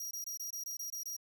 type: tone bursts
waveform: sawtooth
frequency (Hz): 5710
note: F8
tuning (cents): +37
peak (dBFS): -36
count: 9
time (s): 0-1.166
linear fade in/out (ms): 5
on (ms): 110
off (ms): 22
effects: none